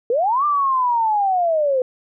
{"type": "linear two-way sweep", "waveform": "sine", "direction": "up then down", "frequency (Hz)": [443.7, 1197, 498], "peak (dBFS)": -15, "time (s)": [0.1, 1.82], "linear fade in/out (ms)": 2, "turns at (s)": 0.45, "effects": []}